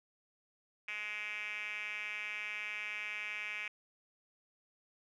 5% pulse tone with band-pass filter, 210.3 Hz, G#3, 22 cents sharp, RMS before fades -41 dBFS, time 0.88-3.68 s, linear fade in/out 2 ms, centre 2400 Hz, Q 6.2, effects none

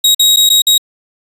sawtooth tone with dropouts, 3800 Hz, A#7, 33 cents sharp, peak -3 dBFS, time 0.04-0.78 s, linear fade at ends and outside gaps 5 ms, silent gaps 0.147-0.194 / 0.362-0.369 / 0.492-0.5 / 0.62-0.668 s, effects resampled to 32000 Hz

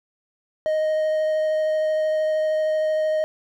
triangle tone with vibrato, 622.3 Hz, D#5, in tune, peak -17 dBFS, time 0.66-3.24 s, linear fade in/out 0 ms, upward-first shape triangle, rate 13 Hz, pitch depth 9 cents each way, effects none

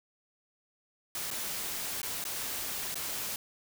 white noise with dropouts, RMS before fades -36 dBFS, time 1.15-3.36 s, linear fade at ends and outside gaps 2 ms, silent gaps 1.305-1.311 / 2.017-2.03 / 2.241-2.251 / 2.944-2.955 s, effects none

